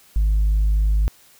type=tone with tanh clipping; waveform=triangle; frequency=51.91 Hz; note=G#1; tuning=in tune; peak=-15 dBFS; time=0.16-1.08 s; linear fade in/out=0 ms; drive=6 dB; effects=white hiss -52 dBFS RMS until 1.39 s